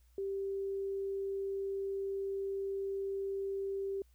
sine tone, 391.9 Hz, G4, in tune, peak -34 dBFS, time 0.18-4.02 s, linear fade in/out 2 ms, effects added 60 Hz sine -62 dBFS peak until 4.14 s + white hiss -75 dBFS RMS until 4.14 s

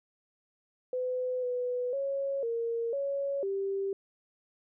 sine tone with pitch steps, 505 / 494.9 / 551 / 463.5 / 557 / 392 Hz, B4 / B4 / C#5 / A#4 / C#5 / G4, +39 / +4 / -11 / -10 / +8 / 0 cents, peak -29 dBFS, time 0.93-3.93 s, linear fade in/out 2 ms, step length 500 ms, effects none

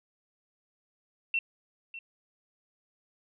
sine tone with echo, 2706 Hz, E7, 45 cents sharp, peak -25 dBFS, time 1.34-1.39 s, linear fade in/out 2 ms, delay 600 ms, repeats 1, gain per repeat -14 dB, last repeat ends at 1.99 s, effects none

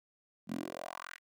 10% pulse tone with high-pass filter sweep, 43.65 Hz, F1, in tune, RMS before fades -42 dBFS, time 0.47-1.19 s, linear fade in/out 50 ms, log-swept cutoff 190 to 2000 Hz, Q 3.5, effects none

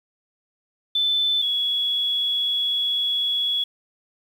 sine tone pair in turn, 3520 / 3366 Hz, A7 / G#7, 0 / +23 cents, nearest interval minor second, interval 77 cents, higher first, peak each -18 / -20 dBFS, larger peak first, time 0.95-1.42 / 1.42-3.64 s, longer second, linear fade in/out 5 ms, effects 8-bit

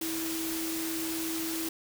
sine tone in noise, 325.6 Hz, E4, 21 cents flat, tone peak -33 dBFS, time 0.01-1.69 s, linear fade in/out 5 ms, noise white, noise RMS -36 dBFS, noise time 0.01-1.69 s, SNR 0 dB, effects none

